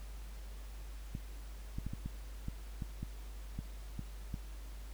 clicks, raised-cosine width 5 ms, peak -27 dBFS, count 11, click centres 1.151 / 1.785 / 1.866 / 1.935 / 2.06 / 2.484 / 2.822 / 3.03 / 3.59 / 3.993 / 4.342 s, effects added 50 Hz sine -44 dBFS peak until 4.93 s + pink hiss -58 dBFS RMS until 4.93 s

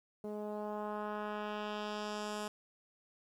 10% pulse tone with low-pass filter sweep, 209.9 Hz, G#3, 19 cents sharp, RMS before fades -40 dBFS, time 0.24-2.48 s, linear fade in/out 2 ms, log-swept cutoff 450 to 9800 Hz, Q 1.2, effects 11-bit

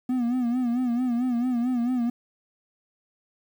triangle tone with vibrato, 244.9 Hz, B3, 14 cents flat, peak -20 dBFS, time 0.09-2.1 s, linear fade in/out 5 ms, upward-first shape sine, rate 4.5 Hz, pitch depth 82 cents each way, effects 9-bit

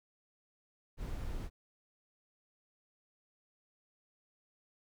brown noise, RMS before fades -39 dBFS, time 0.97-1.5 s, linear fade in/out 50 ms, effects none

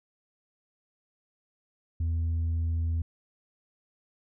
sine tone with tanh clipping, 82.41 Hz, E2, in tune, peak -26 dBFS, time 2-3.02 s, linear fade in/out 5 ms, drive 2 dB, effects none

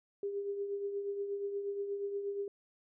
sine tone with tremolo, 401.7 Hz, G4, 42 cents sharp, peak -32 dBFS, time 0.23-2.48 s, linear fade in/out 2 ms, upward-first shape triangle, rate 8.4 Hz, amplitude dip 55%, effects none

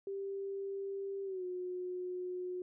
sine tone with pitch glide, 393.3 to 362.7 Hz, G4 to F#4, +6 to -34 cents, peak -37 dBFS, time 0.07-2.62 s, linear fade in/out 2 ms, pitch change -140 cents, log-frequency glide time 1.24-1.44 s, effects none

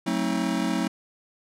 square chord, F# diminished seventh, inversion none, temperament just, 185 / 222 / 266.4 / 319.7 Hz, F#3 / A3 / C4 / Eb4, 0 / +16 / +31 / +47 cents, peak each -30 dBFS, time 0.06-0.88 s, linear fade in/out 10 ms, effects low-pass 10000 Hz 12 dB/octave

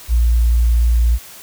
sine tone, 58.27 Hz, A#1, in tune, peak -10 dBFS, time 0.08-1.19 s, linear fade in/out 50 ms, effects white hiss -38 dBFS RMS until 1.42 s

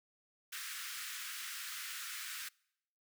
pink high-pass noise, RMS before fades -44 dBFS, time 0.52-2.49 s, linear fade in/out 10 ms, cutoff 1300 Hz, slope 48 dB/octave, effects noise-tail reverb RT60 0.8 s tail -26 dB re dry

